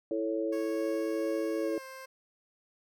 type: chord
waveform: sine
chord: A major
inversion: second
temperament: equal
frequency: 329.6 / 440 / 554.4 Hz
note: E4 / A4 / C#5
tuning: 0 / 0 / 0 cents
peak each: -32 / -34 / -34 dBFS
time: 0.11-1.78 s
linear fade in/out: 2 ms
type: tone with pitch glide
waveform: 15% pulse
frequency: 552 to 526.8 Hz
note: C#5 to C5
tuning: -7 to +12 cents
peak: -37 dBFS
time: 0.52-2.06 s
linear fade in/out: 10 ms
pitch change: -81 cents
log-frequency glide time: 1.61-1.84 s
effects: none